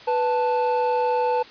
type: tone pair together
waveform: triangle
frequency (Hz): 493.9 / 880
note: B4 / A5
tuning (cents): 0 / 0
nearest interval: minor seventh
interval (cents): 1000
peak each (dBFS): -20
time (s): 0.07-1.43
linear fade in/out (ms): 10
effects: white hiss -44 dBFS RMS until 1.5 s + resampled to 11025 Hz